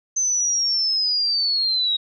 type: linear sweep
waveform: sine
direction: down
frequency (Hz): 6200 to 3790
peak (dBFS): -18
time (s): 0.16-1.97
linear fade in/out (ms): 10
effects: none